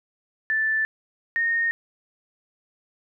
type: tone pair in turn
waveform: sine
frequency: 1760 / 1846.7 Hz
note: A6 / A#6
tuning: 0 / -17 cents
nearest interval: minor second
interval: 83 cents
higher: second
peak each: -20 dBFS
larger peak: neither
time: 0.5-0.85 / 1.36-1.71 s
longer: neither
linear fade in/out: 0 ms
effects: none